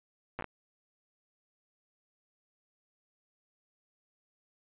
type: slowing click train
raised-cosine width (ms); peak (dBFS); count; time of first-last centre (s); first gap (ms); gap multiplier
0.5; -22; 5; 0.39-0.443; 8; 1.35
effects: resampled to 8000 Hz